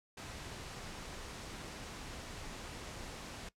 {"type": "noise with amplitude modulation", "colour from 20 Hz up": "pink", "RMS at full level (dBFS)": -45, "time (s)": [0.17, 3.49], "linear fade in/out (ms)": 5, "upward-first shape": "sine", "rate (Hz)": 246, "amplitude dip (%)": 25, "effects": ["noise-tail reverb RT60 0.1 s tail -19 dB re dry", "low-pass 8000 Hz 12 dB/octave"]}